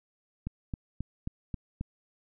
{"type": "click train", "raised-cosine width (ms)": 5, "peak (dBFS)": -21, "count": 6, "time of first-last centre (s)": [0.47, 1.81], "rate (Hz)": 3.73, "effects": []}